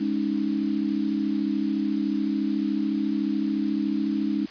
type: chord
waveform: sine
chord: Ab suspended fourth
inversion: none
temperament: equal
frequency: 207.7 / 277.2 / 311.1 Hz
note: Ab3 / Db4 / Eb4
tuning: 0 / 0 / 0 cents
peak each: -27 dBFS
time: 0-4.46 s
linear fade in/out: 10 ms
effects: white hiss -44 dBFS RMS until 4.5 s + resampled to 11025 Hz